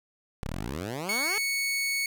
10% pulse exponential sweep, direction up, 31 to 442.9 Hz, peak -24 dBFS, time 0.43-1.38 s, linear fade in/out 0 ms
sawtooth tone, 2217 Hz, C#7, in tune, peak -23 dBFS, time 1.09-2.06 s, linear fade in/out 2 ms
effects none

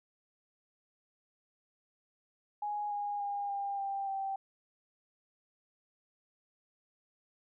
sine tone with pitch steps, 830.6 / 820.1 / 809.8 / 799.5 / 789.4 / 779.5 Hz, G#5 / G#5 / G#5 / G5 / G5 / G5, 0 / -22 / -44 / +34 / +12 / -10 cents, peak -33 dBFS, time 2.62-4.36 s, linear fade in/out 5 ms, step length 290 ms, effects none

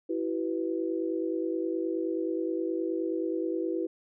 sine chord, E suspended second, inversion none, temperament equal with one note detuned, 329.6 / 379.1 / 493.9 Hz, E4 / F#4 / B4, 0 / +42 / 0 cents, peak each -30 / -33 / -35 dBFS, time 0.09-3.87 s, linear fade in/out 10 ms, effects none

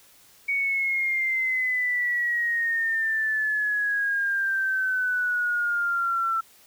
sine exponential sweep, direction down, 2242 to 1334 Hz, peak -22 dBFS, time 0.48-6.41 s, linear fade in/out 10 ms, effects white hiss -55 dBFS RMS until 6.66 s

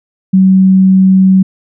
sine tone, 189.3 Hz, F#3, 40 cents sharp, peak -3 dBFS, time 0.33-1.43 s, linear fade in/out 10 ms, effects none

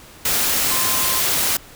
sine tone in noise, 1042 Hz, C6, 7 cents flat, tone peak -28 dBFS, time 0.71-1.2 s, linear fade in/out 5 ms, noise white, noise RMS -19 dBFS, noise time 0.25-1.57 s, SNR -12 dB, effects pink hiss -43 dBFS RMS until 1.75 s

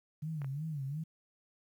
sine tone with vibrato, 146.83 Hz, D3, in tune, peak -35 dBFS, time 0.22-1.04 s, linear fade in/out 10 ms, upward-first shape sine, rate 2.8 Hz, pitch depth 160 cents each way
clicks, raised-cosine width 0.5 ms, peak -34 dBFS, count 2, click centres 0.418 / 0.445 s
effects 11-bit

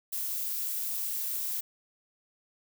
violet noise with high-pass filter sweep, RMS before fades -33 dBFS, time 0.12-1.61 s, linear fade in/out 10 ms, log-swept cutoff 260 to 1100 Hz, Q 1.4, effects none

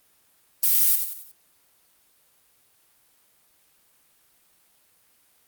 violet noise with echo, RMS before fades -19 dBFS, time 0.63-0.95 s, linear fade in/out 0 ms, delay 91 ms, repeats 4, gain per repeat -7 dB, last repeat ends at 1.314 s, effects white hiss -62 dBFS RMS until 5.47 s + Opus 32 kbps

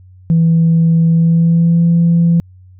sine tone with pitch glide, 164.81 to 169.05 Hz, E3 to E3, 0 to +44 cents, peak -6 dBFS, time 0.3-2.4 s, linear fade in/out 0 ms, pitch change +44 cents, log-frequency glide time 1.09-1.85 s, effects tanh soft clip ceiling -4 dBFS + added 92 Hz sine -38 dBFS peak until 2.79 s

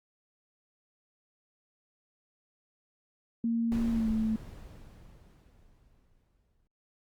sine tone with pitch glide, 230.9 to 220.1 Hz, A#3 to A3, -16 to +1 cents, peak -26 dBFS, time 3.44-4.36 s, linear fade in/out 2 ms, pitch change -83 cents, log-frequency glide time 3.9-4.09 s
brown noise with exponential decay, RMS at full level -34 dBFS, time 3.72-6.67 s, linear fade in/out 0 ms, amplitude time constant 640 ms
effects Opus 48 kbps

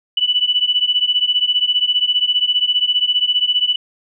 sine beating tone pair, 2960 / 2975 Hz, F#7 / F#7, 0 / +9 cents, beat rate 15 Hz, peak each -17 / -16 dBFS, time 0.17-3.76 s, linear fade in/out 5 ms, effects none

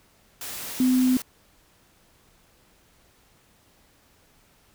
sine tone in noise, 254.9 Hz, C4, 45 cents flat, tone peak -17 dBFS, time 0.8-1.17 s, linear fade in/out 2 ms, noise white, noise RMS -35 dBFS, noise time 0.41-1.22 s, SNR +15 dB, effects pink hiss -60 dBFS RMS until 4.74 s

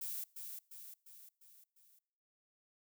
violet noise with echo, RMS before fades -42 dBFS, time 0.01-0.24 s, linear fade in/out 5 ms, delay 350 ms, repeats 5, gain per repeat -5 dB, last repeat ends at 1.99 s, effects noise-tail reverb RT60 0.9 s tail -25 dB re dry

